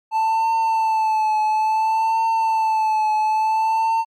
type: tone with vibrato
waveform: triangle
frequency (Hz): 880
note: A5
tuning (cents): 0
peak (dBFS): -14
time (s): 0.11-4.05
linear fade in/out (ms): 50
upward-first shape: triangle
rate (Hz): 0.58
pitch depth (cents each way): 45
effects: MP3 96 kbps